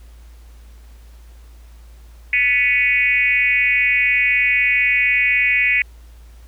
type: tone with frequency modulation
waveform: sine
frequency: 2232 Hz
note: C#7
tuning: 11 cents sharp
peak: -13 dBFS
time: 2.33-5.82 s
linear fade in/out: 2 ms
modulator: 255 Hz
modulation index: 1.2
effects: added 57 Hz sine -39 dBFS peak until 6.47 s + pink hiss -54 dBFS RMS until 6.47 s